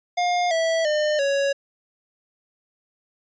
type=tone with pitch steps; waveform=square; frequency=710 / 654.8 / 604 / 557.1 Hz; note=F5 / E5 / D5 / C#5; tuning=+28 / -12 / +48 / +9 cents; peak=-20 dBFS; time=0.17-1.53 s; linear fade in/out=10 ms; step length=340 ms; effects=resampled to 16000 Hz